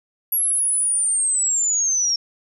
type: linear sweep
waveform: sine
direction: down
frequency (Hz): 11430 to 5460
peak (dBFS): -17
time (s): 0.32-2.16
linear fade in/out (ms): 5
effects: none